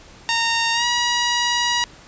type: tone with pitch glide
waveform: 10% pulse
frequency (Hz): 921 to 961.2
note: A#5 to B5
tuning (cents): -21 to -47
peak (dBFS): -9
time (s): 0.29-1.84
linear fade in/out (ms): 0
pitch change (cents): +74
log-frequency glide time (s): 0.73-0.85
effects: pink hiss -45 dBFS RMS until 2.07 s + resampled to 16000 Hz